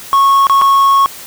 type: tone with dropouts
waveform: triangle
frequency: 1100 Hz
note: C#6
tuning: 14 cents flat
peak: -4 dBFS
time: 0.13-1.06 s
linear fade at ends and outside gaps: 0 ms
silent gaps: 0.469-0.497 / 0.614-0.619 s
effects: white hiss -31 dBFS RMS until 1.26 s